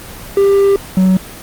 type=tone pair in turn; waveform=triangle; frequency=396.3 / 187.03 Hz; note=G4 / F#3; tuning=+19 / +19 cents; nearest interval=octave + minor second; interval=1300 cents; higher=first; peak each=-5 dBFS; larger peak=neither; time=0.37-0.76 / 0.97-1.17 s; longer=first; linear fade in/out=2 ms; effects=pink hiss -31 dBFS RMS until 1.42 s + Opus 24 kbps